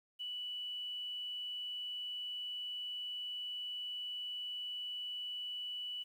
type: tone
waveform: sine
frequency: 2960 Hz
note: F#7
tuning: in tune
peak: -39 dBFS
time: 0.19-6.04 s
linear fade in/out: 20 ms
effects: 11-bit